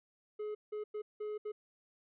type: tone bursts at uneven times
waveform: triangle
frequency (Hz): 422.9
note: G#4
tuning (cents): +31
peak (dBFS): -35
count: 5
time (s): 0.39-0.55 / 0.72-0.84 / 0.94-1.02 / 1.2-1.38 / 1.45-1.52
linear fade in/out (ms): 10
effects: resampled to 8000 Hz